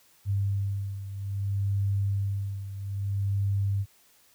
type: beating tone pair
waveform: sine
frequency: 99.1 / 99.71 Hz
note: G2 / G2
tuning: +19 / +30 cents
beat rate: 0.61 Hz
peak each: -27 / -32 dBFS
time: 0.25-3.86 s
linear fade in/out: 50 ms
effects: white hiss -61 dBFS RMS until 4.34 s